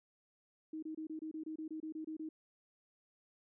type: tone bursts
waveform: sine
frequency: 314.5 Hz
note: D#4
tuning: 19 cents sharp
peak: -40 dBFS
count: 13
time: 0.73-2.29 s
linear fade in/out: 5 ms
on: 96 ms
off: 26 ms
effects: none